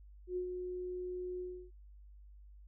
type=tone with ADSR envelope; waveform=sine; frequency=362.5 Hz; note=F#4; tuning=35 cents flat; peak=-33 dBFS; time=0.27-1.71 s; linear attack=94 ms; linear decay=96 ms; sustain=-5 dB; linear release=310 ms; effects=added 50 Hz sine -53 dBFS peak until 2.67 s